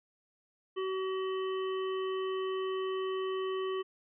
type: harmonic tone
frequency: 378.8 Hz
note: F#4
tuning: 41 cents sharp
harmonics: 1 / 3 / 5 / 7 / 8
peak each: -32 / -40 / -49 / -54 / -47 dBFS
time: 0.76-3.83 s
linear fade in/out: 20 ms
effects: none